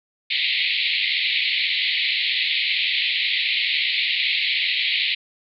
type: band-pass noise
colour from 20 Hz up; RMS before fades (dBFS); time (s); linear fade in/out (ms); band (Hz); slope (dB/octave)
pink; -22; 0.3-5.15; 10; 2000 to 4300; 96
effects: none